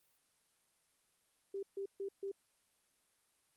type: tone bursts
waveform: sine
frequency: 393.9 Hz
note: G4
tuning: 8 cents sharp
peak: -38 dBFS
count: 4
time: 1.54-2.316 s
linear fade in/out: 5 ms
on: 89 ms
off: 140 ms
effects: white hiss -75 dBFS RMS until 3.56 s + Opus 32 kbps